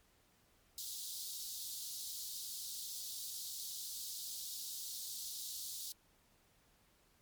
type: high-pass noise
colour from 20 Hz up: pink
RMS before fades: -45 dBFS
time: 0.78-5.92 s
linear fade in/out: 0 ms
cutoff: 3700 Hz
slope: 48 dB/octave
effects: pink hiss -71 dBFS RMS until 7.21 s + MP3 96 kbps